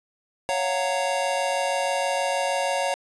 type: chord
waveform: square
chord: Gb major seventh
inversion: second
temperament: just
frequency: 555 / 693.7 / 740 / 925 Hz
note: Db5 / F5 / Gb5 / Bb5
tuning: +2 / -12 / 0 / -14 cents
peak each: -27 / -31 / -30 / -30 dBFS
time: 0.49-2.94 s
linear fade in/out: 0 ms
effects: resampled to 24000 Hz + 8-bit